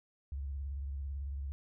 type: tone with vibrato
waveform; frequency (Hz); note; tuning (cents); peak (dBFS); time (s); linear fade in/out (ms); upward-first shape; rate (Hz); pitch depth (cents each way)
sine; 69.3; C#2; 0; -36; 0.32-1.52; 0; sine; 18; 110
effects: none